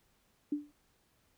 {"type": "tone with exponential decay", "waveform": "sine", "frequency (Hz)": 293.5, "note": "D4", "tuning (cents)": -1, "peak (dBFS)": -27, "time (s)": [0.52, 0.72], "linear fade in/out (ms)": 5, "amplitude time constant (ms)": 43, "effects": ["pink hiss -72 dBFS RMS until 1.37 s"]}